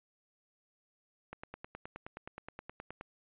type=click train; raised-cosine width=0.5 ms; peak=-28 dBFS; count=17; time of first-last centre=1.33-3.011 s; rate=9.52 Hz; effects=resampled to 8000 Hz